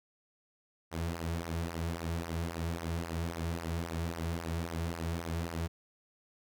sawtooth tone with flanger, 83.5 Hz, E2, 23 cents sharp, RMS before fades -36 dBFS, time 0.91-5.68 s, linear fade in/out 20 ms, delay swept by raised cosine 0.26 to 3.96 ms, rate 3.7 Hz, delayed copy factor -0.7, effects none

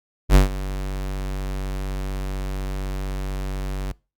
square tone with ADSR envelope, 47.9 Hz, G1, 39 cents flat, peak -8 dBFS, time 0.29-3.92 s, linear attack 62 ms, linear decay 130 ms, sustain -17 dB, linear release 5 ms, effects noise-tail reverb RT60 0.3 s tail -24 dB re dry + Opus 48 kbps

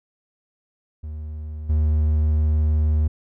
triangle tone with level steps, 76.6 Hz, D#2, 27 cents flat, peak -27 / -14 dBFS, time 1.03-3.08 s, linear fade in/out 10 ms, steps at 1.69 s, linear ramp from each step 10 ms, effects none

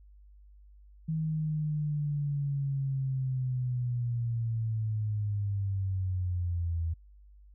sine linear sweep, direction down, 160 to 81.3 Hz, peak -28 dBFS, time 1.08-6.94 s, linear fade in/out 10 ms, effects added 50 Hz sine -52 dBFS peak until 7.54 s

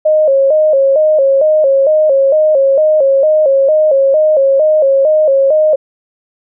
sine tone with vibrato, 580 Hz, D5, 22 cents flat, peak -6 dBFS, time 0.05-5.76 s, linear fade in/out 10 ms, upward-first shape square, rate 2.2 Hz, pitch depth 110 cents each way, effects none

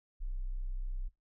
sine tone, 31.71 Hz, B0, 47 cents sharp, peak -34 dBFS, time 0.2-1.09 s, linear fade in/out 20 ms, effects noise-tail reverb RT60 0.2 s tail -19 dB re dry

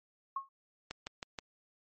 sine tone with exponential decay, 1087 Hz, C#6, 34 cents flat, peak -30 dBFS, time 0.36-0.49 s, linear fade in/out 5 ms, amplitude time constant 28 ms
click train, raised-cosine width 0.2 ms, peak -22 dBFS, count 4, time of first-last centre 0.91-1.388 s, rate 6.28 Hz
effects MP3 32 kbps

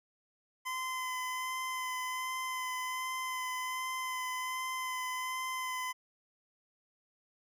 25% pulse tone with vibrato, 1024 Hz, C6, 38 cents flat, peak -31 dBFS, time 0.65-5.93 s, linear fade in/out 20 ms, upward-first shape sine, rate 1.3 Hz, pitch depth 14 cents each way, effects none

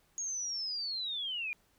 sine linear sweep, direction down, 6645 to 2373 Hz, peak -34 dBFS, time 0.18-1.53 s, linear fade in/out 0 ms, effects pink hiss -70 dBFS RMS until 1.78 s

